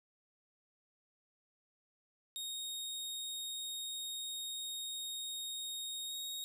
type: tone with pitch glide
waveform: sawtooth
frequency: 3729 to 3757 Hz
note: A#7 to A#7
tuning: 0 to +13 cents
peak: -37 dBFS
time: 2.36-6.44 s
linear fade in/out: 0 ms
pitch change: +13 cents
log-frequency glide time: 6.07-6.14 s
effects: none